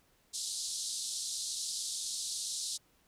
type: band-pass noise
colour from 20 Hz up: pink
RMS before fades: -38 dBFS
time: 0.33-2.78 s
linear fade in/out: 20 ms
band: 3800 to 10000 Hz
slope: 48 dB/octave
effects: pink hiss -69 dBFS RMS until 3.07 s